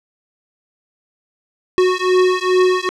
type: beating tone pair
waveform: square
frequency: 366.6 / 369 Hz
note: F#4 / F#4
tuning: -16 / -5 cents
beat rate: 2.4 Hz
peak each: -16 dBFS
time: 1.78-2.89 s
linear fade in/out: 0 ms
effects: low-pass 5000 Hz 12 dB/octave